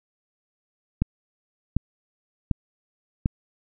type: click train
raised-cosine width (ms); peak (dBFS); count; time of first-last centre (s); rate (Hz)
5; -8; 4; 1.02-3.259; 1.34
effects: none